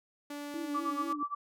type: tone with pitch glide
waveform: sawtooth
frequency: 290 to 282.1 Hz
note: D4 to C#4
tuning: -22 to +30 cents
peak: -35 dBFS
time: 0.3-1.13 s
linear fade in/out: 5 ms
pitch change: -48 cents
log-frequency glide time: 0.69-0.86 s
type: tone with vibrato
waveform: sine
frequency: 310.5 Hz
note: D#4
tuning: 3 cents flat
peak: -36 dBFS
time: 0.54-1.23 s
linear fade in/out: 2 ms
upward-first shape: sine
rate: 4.2 Hz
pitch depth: 110 cents each way
type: tone with tremolo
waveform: sine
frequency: 1161 Hz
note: D6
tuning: 20 cents flat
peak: -29 dBFS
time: 0.74-1.35 s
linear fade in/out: 10 ms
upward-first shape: sine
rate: 8.6 Hz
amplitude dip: 95%
effects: none